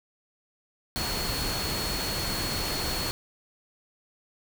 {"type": "tone in noise", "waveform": "sine", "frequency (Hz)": 4346, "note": "C#8", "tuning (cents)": -35, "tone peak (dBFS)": -33, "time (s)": [0.96, 3.11], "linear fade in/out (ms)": 0, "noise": "pink", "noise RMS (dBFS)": -31, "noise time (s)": [0.96, 3.11], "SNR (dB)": -5, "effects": []}